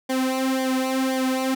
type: tone with flanger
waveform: sawtooth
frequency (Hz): 261.6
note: C4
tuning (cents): 0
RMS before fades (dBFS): -23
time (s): 0.09-1.55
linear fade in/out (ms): 10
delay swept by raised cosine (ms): 0.74 to 3.24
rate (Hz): 1.9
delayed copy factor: -0.8
effects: none